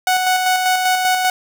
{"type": "tone with tremolo", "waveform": "sawtooth", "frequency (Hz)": 740, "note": "F#5", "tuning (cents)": 0, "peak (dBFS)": -9, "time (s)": [0.07, 1.3], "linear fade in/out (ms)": 2, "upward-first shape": "square", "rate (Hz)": 5.1, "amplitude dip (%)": 35, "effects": []}